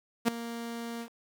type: tone with ADSR envelope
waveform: sawtooth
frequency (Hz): 233.1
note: A#3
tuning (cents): 0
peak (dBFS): -16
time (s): 0.25-1.09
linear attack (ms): 32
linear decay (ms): 5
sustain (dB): -16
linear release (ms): 79
effects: 9-bit